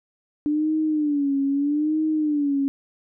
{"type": "tone with vibrato", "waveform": "sine", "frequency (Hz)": 293.7, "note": "D4", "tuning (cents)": 0, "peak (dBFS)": -19, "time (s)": [0.46, 2.68], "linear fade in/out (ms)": 0, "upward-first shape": "sine", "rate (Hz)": 0.79, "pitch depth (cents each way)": 110, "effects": []}